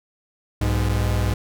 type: tone pair together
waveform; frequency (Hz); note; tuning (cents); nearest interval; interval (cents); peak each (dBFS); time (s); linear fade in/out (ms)
45% pulse; 62 / 103.04; B1 / G#2; +7 / -13; major sixth; 880; -22 / -21; 0.61-1.34; 5
effects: none